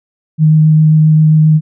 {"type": "tone with vibrato", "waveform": "sine", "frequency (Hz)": 155.56, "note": "D#3", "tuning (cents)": 0, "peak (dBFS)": -4, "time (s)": [0.38, 1.61], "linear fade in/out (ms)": 50, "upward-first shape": "triangle", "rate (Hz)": 7.5, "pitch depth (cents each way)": 12, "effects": []}